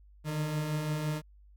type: beating tone pair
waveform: 40% pulse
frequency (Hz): 147.3 / 153.2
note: D3 / D#3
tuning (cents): +6 / -27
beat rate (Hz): 5.9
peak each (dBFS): -39 / -30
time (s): 0.24-1.22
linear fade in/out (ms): 50
effects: added 50 Hz sine -54 dBFS peak until 1.56 s